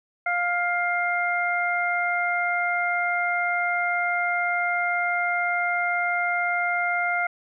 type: harmonic tone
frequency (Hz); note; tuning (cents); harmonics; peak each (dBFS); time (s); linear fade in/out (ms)
703; F5; +11; 1 / 2 / 3; -26 / -26 / -26; 0.26-7.27; 5
effects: none